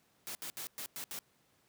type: noise bursts at uneven times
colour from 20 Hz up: white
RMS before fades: -42 dBFS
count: 6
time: 0.27-0.35 / 0.42-0.5 / 0.57-0.67 / 0.78-0.86 / 0.96-1.04 / 1.11-1.19 s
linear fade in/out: 0 ms
effects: pink hiss -71 dBFS RMS until 1.68 s + high-pass 100 Hz 12 dB/octave